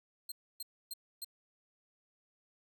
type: tone bursts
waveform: 15% pulse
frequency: 4186 Hz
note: C8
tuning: in tune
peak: -33 dBFS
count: 4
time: 0.29-1.246 s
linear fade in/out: 5 ms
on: 29 ms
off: 280 ms
effects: none